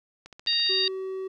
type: click train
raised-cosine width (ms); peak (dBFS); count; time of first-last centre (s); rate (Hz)
0.2; -27; 7; 0.26-0.665; 14.8
type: harmonic tone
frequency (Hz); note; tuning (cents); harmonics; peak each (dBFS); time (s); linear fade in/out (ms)
932.3; A#5; 0; 2 / 3 / 4 / 5; -35 / -31 / -25 / -25; 0.47-0.88; 2
type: tone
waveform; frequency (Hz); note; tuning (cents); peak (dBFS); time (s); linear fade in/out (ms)
triangle; 379.9; F#4; +46; -28; 0.69-1.28; 10
effects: none